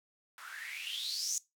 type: noise with band-pass filter sweep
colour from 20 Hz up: blue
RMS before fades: -39 dBFS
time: 0.38-1.38 s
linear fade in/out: 0 ms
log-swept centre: 1200 to 6800 Hz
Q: 8.8
effects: noise-tail reverb RT60 0.2 s tail -20 dB re dry